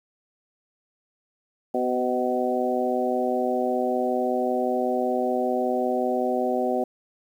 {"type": "harmonic tone with a mistuned harmonic", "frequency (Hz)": 125.2, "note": "B2", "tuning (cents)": 24, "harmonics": [2, 3, 4, 5, 6], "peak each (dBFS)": [-28, -28, -28, -28, -28], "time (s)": [1.74, 6.84], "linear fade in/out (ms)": 5, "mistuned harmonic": 4, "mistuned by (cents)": 20, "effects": ["9-bit"]}